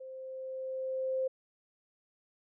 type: tone with level ramp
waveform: sine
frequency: 523.3 Hz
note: C5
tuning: in tune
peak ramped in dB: -43 to -28 dBFS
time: 0-1.28 s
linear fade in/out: 10 ms
effects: none